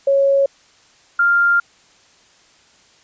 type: tone pair in turn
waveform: sine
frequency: 552 / 1396.6 Hz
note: C#5 / F6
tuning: -7 / 0 cents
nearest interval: octave + major third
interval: 1607 cents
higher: second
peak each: -11 dBFS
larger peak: neither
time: 0.07-0.46 / 1.19-1.6 s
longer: second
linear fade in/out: 5 ms
effects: white hiss -52 dBFS RMS until 3.03 s + resampled to 16000 Hz